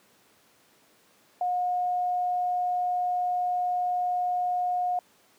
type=tone; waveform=sine; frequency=720 Hz; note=F#5; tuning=47 cents flat; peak=-24 dBFS; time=1.41-4.99 s; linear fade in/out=2 ms; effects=pink hiss -61 dBFS RMS until 5.38 s + high-pass 200 Hz 12 dB/octave